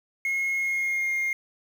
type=tone with pitch glide; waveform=sine; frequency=2161 to 2126 Hz; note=C#7 to C7; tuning=-45 to +27 cents; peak=-21 dBFS; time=0.25-1.33 s; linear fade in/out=2 ms; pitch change=-28 cents; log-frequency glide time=0.56-1.12 s; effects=tanh soft clip ceiling -23 dBFS + 8-bit